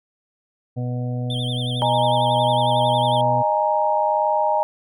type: harmonic tone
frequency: 123.47 Hz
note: B2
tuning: in tune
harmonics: 1 / 2 / 4 / 5 / 6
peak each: -23 / -30 / -35 / -38 / -40 dBFS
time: 0.76-3.43 s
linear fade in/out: 20 ms
type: tone with vibrato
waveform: triangle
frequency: 3357 Hz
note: G#7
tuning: 18 cents sharp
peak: -26 dBFS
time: 1.3-3.21 s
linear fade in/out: 2 ms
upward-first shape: sine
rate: 11 Hz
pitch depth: 130 cents each way
type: chord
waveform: sine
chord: D# suspended fourth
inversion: none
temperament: equal with one note detuned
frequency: 614.8 / 830.6 / 932.3 Hz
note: D#5 / G#5 / A#5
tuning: -21 / 0 / 0 cents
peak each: -21 dBFS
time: 1.82-4.63 s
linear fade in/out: 0 ms
effects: none